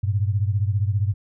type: beating tone pair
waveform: sine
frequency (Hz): 98 / 113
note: G2 / A2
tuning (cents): 0 / +47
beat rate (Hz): 15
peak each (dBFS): -20 / -24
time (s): 0.03-1.14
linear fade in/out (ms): 10
effects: none